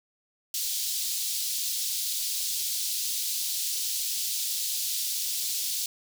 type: high-pass noise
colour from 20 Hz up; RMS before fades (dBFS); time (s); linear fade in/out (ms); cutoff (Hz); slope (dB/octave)
pink; -30; 0.54-5.86; 2; 3800; 24
effects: none